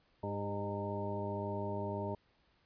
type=harmonic tone with a mistuned harmonic; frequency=101.7 Hz; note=G#2; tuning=36 cents flat; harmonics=1 / 2 / 3 / 4 / 5 / 6 / 8 / 9; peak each=-41 / -43 / -47 / -42 / -51 / -42 / -52 / -43 dBFS; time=0.23-2.15 s; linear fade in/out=5 ms; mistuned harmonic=4; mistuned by=-25 cents; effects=pink hiss -72 dBFS RMS until 2.65 s + resampled to 11025 Hz